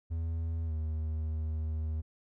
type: tone with pitch glide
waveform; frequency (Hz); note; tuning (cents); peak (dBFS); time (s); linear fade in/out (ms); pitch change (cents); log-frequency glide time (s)
triangle; 81.8 to 78.47; E2 to D#2; -13 to +15; -29; 0.1-2.02; 20; -72; 0.66-0.72
effects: none